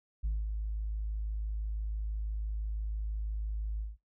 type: tone with ADSR envelope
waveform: sine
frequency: 53 Hz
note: G#1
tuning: 36 cents sharp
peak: -26 dBFS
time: 0.23-3.97 s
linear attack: 20 ms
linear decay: 200 ms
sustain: -5 dB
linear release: 170 ms
effects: noise-tail reverb RT60 0.2 s tail -25 dB re dry + tanh soft clip ceiling -27 dBFS